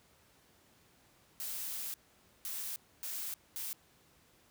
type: noise bursts at uneven times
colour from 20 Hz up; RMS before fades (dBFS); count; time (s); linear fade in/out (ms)
blue; -40; 4; 1.4-1.94 / 2.45-2.76 / 3.03-3.34 / 3.56-3.73; 0
effects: pink hiss -66 dBFS RMS until 4.5 s + high-pass 60 Hz 12 dB/octave